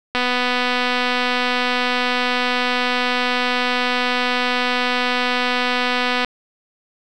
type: click train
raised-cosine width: 0.3 ms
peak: -4 dBFS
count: 1513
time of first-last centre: 0.15-6.247 s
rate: 248 Hz
effects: none